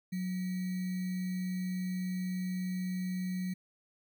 sine tone with sample-and-hold, 183.5 Hz, F#3, 14 cents flat, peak -32 dBFS, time 0.12-3.54 s, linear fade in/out 10 ms, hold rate 2100 Hz, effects none

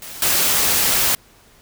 white noise with level steps, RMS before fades -34 / -17 dBFS, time 0.02-1.15 s, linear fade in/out 2 ms, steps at 0.22 s, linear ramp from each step 2 ms, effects pink hiss -51 dBFS RMS until 1.61 s

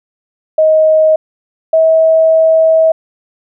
sine tone pair in turn, 628 / 643.8 Hz, D#5 / E5, +16 / -41 cents, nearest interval unison, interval 43 cents, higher second, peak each -5 dBFS, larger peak neither, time 0.58-1.16 / 1.73-2.92 s, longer second, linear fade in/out 5 ms, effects none

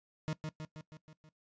40% pulse tone with echo, 155.56 Hz, D#3, in tune, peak -32 dBFS, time 0.28-0.33 s, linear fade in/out 0 ms, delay 160 ms, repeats 6, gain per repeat -4 dB, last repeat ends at 1.29 s, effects noise-tail reverb RT60 0.1 s tail -18 dB re dry + resampled to 16000 Hz

